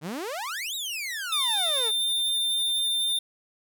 sawtooth exponential two-way sweep, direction up then down, 140.3 to 3901 to 410.5 Hz, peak -27 dBFS, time 0.01-1.92 s, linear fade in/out 50 ms, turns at 0.75 s
square tone, 3602 Hz, A7, 40 cents sharp, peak -24 dBFS, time 1.32-3.19 s, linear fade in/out 5 ms
effects none

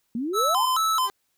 sine exponential sweep, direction up, 220 to 1046.5 Hz, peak -25 dBFS, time 0.15-0.67 s, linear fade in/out 2 ms
square tone with vibrato, 1158 Hz, D6, 25 cents flat, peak -21 dBFS, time 0.33-1.1 s, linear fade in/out 50 ms, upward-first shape square, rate 2.3 Hz, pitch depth 210 cents each way
15% pulse tone with exponential growth, 396.1 Hz, G4, 18 cents sharp, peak -27 dBFS, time 0.96-1.1 s, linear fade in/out 1 ms, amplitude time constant 29 ms
effects white hiss -72 dBFS RMS until 1.37 s

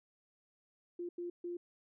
sine tone bursts at uneven times, 349.2 Hz, F4, in tune, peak -38 dBFS, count 3, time 0.99-1.09 / 1.18-1.3 / 1.44-1.57 s, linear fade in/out 5 ms, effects none

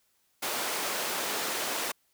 pink high-pass noise, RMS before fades -32 dBFS, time 0.42-1.92 s, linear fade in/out 10 ms, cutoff 440 Hz, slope 12 dB/octave, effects white hiss -71 dBFS RMS until 2.13 s

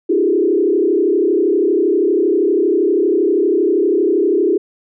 sine tone with frequency modulation, 369.1 Hz, F#4, 4 cents flat, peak -11 dBFS, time 0.09-4.58 s, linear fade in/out 10 ms, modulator 32.6 Hz, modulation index 1.7, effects none

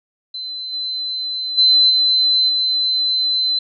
sine tone with level steps, 4052 Hz, B7, 44 cents sharp, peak -25 / -21 / -9 / -12 / -15 dBFS, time 0.34-3.59 s, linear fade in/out 5 ms, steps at 0.72 / 1.57 / 1.89 / 2.48 s, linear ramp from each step 20 ms, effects none

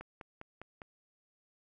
click train, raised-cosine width 0.5 ms, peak -30 dBFS, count 5, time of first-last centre 0.01-0.818 s, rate 4.95 Hz, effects none

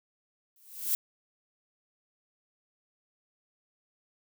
violet noise with exponential growth, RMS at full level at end -25 dBFS, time 0.56-0.95 s, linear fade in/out 1 ms, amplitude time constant 83 ms, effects none

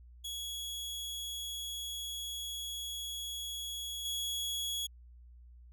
sawtooth tone with level steps, 3346 Hz, G#7, 12 cents sharp, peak -35 / -31 dBFS, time 0.24-4.87 s, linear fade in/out 10 ms, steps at 4.05 s, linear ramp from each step 5 ms, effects added 60 Hz sine -52 dBFS peak until 5.72 s

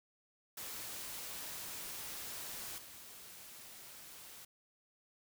white noise with level steps, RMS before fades -45 / -53 dBFS, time 0.57-4.45 s, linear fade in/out 5 ms, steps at 2.78 s, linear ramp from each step 2 ms, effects none

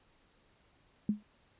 sine tone with exponential decay, 209.5 Hz, G#3, 15 cents sharp, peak -23 dBFS, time 1.09-1.23 s, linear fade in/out 2 ms, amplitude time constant 29 ms, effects pink hiss -68 dBFS RMS until 1.59 s + resampled to 8000 Hz

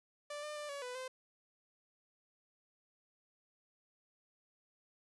sawtooth tone with pitch steps, 587 / 600 / 593 / 565 / 497.5 / 516 Hz, D5 / D5 / D5 / C#5 / B4 / C5, -1 / +37 / +17 / +33 / +13 / -24 cents, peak -38 dBFS, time 0.3-1.08 s, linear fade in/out 5 ms, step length 130 ms, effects resampled to 24000 Hz

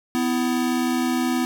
square tone pair together, 250.5 / 329.6 Hz, B3 / E4, +25 / 0 cents, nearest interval perfect fourth, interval 475 cents, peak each -22 / -26 dBFS, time 0.15-1.45 s, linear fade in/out 0 ms, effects none

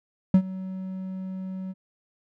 triangle tone with ADSR envelope, 188.1 Hz, F#3, 29 cents sharp, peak -9 dBFS, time 0.34-1.74 s, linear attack 4 ms, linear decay 72 ms, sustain -20 dB, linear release 33 ms, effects none

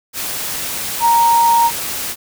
sine tone in noise, 932.3 Hz, A#5, in tune, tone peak -9 dBFS, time 1-1.71 s, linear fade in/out 50 ms, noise white, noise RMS -23 dBFS, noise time 0.13-2.16 s, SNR +11 dB, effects none

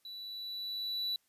triangle tone with level ramp, 3951 Hz, B7, in tune, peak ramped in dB -42 to -30 dBFS, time 0.05-1.16 s, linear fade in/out 2 ms, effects white hiss -74 dBFS RMS until 1.28 s + resampled to 32000 Hz

